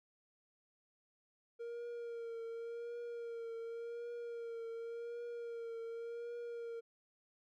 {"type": "tone with vibrato", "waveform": "triangle", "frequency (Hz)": 466.4, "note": "A#4", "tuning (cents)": 1, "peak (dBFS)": -40, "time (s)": [1.59, 6.81], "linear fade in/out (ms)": 20, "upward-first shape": "triangle", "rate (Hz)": 0.89, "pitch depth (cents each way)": 36, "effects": []}